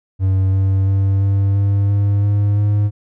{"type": "tone with pitch steps", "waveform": "triangle", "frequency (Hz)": [95.3, 96.41, 97.53, 98.66, 99.81, 100.97, 102.14, 103.33], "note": ["G2", "G2", "G2", "G2", "G2", "G#2", "G#2", "G#2"], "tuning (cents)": [-48, -28, -8, 12, 32, -48, -28, -8], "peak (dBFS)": -10, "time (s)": [0.19, 2.91], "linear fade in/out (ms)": 50, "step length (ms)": 340, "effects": []}